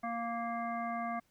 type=harmonic tone; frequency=233.1 Hz; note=A#3; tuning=in tune; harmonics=1 / 3 / 5 / 7 / 9; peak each=-40 / -37 / -40 / -49 / -46 dBFS; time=0.03-1.2 s; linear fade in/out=10 ms; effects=pink hiss -73 dBFS RMS until 1.3 s